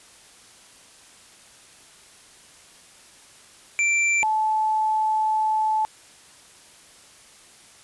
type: tone pair in turn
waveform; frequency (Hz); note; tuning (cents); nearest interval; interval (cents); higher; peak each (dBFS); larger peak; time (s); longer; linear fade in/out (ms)
square / sine; 2349 / 867.8; D7 / A5; 0 / -24; octave + perfect fourth; 1724; first; -19; neither; 3.79-4.23 / 4.23-5.85; second; 0
effects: white hiss -50 dBFS RMS until 7.83 s + resampled to 24000 Hz